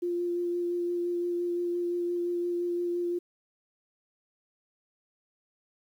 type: tone with vibrato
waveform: sine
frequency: 349.2 Hz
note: F4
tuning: in tune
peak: -27 dBFS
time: 0.02-3.19 s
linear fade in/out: 10 ms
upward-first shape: sine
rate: 5.8 Hz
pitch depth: 11 cents each way
effects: 10-bit